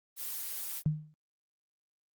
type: noise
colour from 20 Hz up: blue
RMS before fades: -38 dBFS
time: 0.16-0.83 s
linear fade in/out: 50 ms
type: tone with exponential decay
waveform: sine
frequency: 153.1 Hz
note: D#3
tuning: 28 cents flat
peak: -22 dBFS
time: 0.86-1.14 s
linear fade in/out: 0 ms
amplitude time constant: 60 ms
effects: Opus 24 kbps